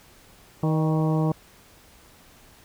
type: harmonic tone with a mistuned harmonic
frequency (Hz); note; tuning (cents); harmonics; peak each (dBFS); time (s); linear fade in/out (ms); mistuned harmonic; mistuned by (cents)
157.8; D#3; +25; 1 / 2 / 3 / 4 / 5 / 6 / 7; -21 / -27 / -31 / -33 / -35 / -37 / -38; 0.63-1.32; 2; 4; -42
effects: pink hiss -53 dBFS RMS until 2.64 s